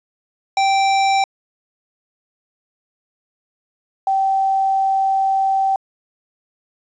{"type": "tone pair in turn", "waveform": ["square", "sine"], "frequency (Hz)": [781, 774.7], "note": ["G5", "G5"], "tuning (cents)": [-7, -21], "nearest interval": "unison", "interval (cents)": 14, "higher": "first", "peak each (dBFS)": -14, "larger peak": "neither", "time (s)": [[0.57, 1.24], [4.07, 5.76]], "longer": "second", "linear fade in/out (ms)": 2, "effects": ["resampled to 16000 Hz", "8-bit"]}